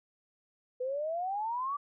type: exponential sweep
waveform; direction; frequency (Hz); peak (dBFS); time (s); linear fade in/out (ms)
sine; up; 493.9 to 1172; -31; 0.8-1.77; 10
effects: none